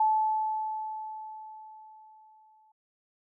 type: tone with exponential decay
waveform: sine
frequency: 868 Hz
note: A5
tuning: 24 cents flat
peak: -20 dBFS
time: 0-2.72 s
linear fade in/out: 5 ms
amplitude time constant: 590 ms
effects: none